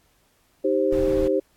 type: chord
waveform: sine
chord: C minor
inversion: first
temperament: equal with one note detuned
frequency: 311.1 / 392 / 527.8 Hz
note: Eb4 / G4 / C5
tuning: 0 / 0 / +15 cents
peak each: -25 / -22 / -22 dBFS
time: 0.64-1.4 s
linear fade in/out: 10 ms
type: noise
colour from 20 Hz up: brown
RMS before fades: -30 dBFS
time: 0.92-1.28 s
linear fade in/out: 5 ms
effects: pink hiss -63 dBFS RMS until 1.56 s + AAC 64 kbps